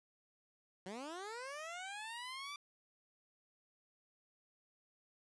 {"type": "linear sweep", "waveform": "15% pulse", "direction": "up", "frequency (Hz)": [176.6, 1180], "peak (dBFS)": -38, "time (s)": [0.86, 2.56], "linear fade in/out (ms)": 2, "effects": ["resampled to 22050 Hz"]}